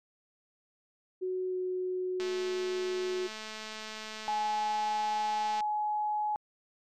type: tone with pitch glide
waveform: sine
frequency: 370 to 367.7 Hz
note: F#4 to F#4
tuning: 0 to -11 cents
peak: -30 dBFS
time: 1.21-3.28 s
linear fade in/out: 20 ms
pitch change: -11 cents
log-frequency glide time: 1.49-1.55 s
type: click train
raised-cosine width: 0.2 ms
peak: -24 dBFS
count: 740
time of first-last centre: 2.2-5.606 s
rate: 217 Hz
type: tone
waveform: sine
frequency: 844 Hz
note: G#5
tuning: 28 cents sharp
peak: -28 dBFS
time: 4.28-6.36 s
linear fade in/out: 0 ms
effects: MP3 96 kbps